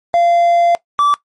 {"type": "tone pair in turn", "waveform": "triangle", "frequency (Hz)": [689, 1158.8], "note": ["F5", "D6"], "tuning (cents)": [-24, -24], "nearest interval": "major sixth", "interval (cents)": 900, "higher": "second", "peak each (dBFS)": -7, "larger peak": "neither", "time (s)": [[0.14, 0.75], [0.99, 1.14]], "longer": "first", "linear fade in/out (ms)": 0, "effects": ["noise-tail reverb RT60 0.1 s tail -18 dB re dry", "MP3 48 kbps"]}